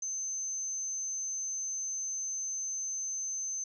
sine tone, 6210 Hz, G8, 17 cents flat, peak -33 dBFS, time 0.02-3.64 s, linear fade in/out 5 ms, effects none

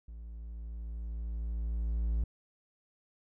triangle tone with level ramp, 56.5 Hz, A1, 47 cents sharp, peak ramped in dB -41 to -25 dBFS, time 0.08-2.24 s, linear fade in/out 5 ms, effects none

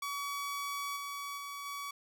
sawtooth tone with level steps, 1135 Hz, C#6, 41 cents sharp, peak -32 / -35 / -37 / -35 dBFS, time 0.02-1.91 s, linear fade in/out 5 ms, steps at 0.96 / 1.37 / 1.65 s, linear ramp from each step 10 ms, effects none

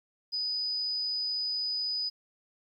sine tone, 4978 Hz, D#8, in tune, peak -29 dBFS, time 0.32-2.1 s, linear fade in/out 20 ms, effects 11-bit

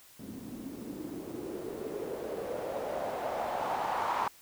blue noise with low-pass filter sweep, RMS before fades -36 dBFS, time 0.19-4.28 s, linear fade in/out 5 ms, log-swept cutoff 220 to 990 Hz, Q 3.7, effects white hiss -57 dBFS RMS until 4.41 s

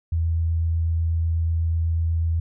sine tone with vibrato, 82.41 Hz, E2, in tune, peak -19 dBFS, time 0.12-2.4 s, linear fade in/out 5 ms, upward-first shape sine, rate 8.1 Hz, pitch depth 8 cents each way, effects none

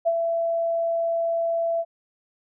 sine tone with ADSR envelope, 669 Hz, E5, 25 cents sharp, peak -16 dBFS, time 0.05-1.85 s, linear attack 24 ms, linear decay 46 ms, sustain -5 dB, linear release 50 ms, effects none

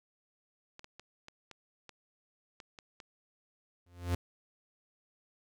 clicks, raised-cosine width 0.2 ms, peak -31 dBFS, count 9, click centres 0.794 / 0.844 / 0.996 / 1.284 / 1.513 / 1.893 / 2.602 / 2.788 / 3.002 s
45% pulse tone with exponential growth, 87.9 Hz, F2, 12 cents sharp, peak -26 dBFS, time 3.86-4.15 s, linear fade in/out 5 ms, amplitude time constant 61 ms
effects none

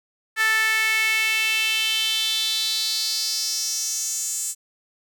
sawtooth tone with high-pass filter sweep, 440 Hz, A4, in tune, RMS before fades -23 dBFS, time 0.36-4.55 s, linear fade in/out 50 ms, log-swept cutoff 1700 to 7700 Hz, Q 4.4, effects none

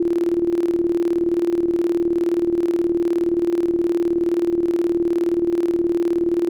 sine tone with tremolo, 343.2 Hz, F4, 30 cents flat, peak -14 dBFS, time 0-6.49 s, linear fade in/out 5 ms, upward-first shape square, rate 19 Hz, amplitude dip 60%, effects none

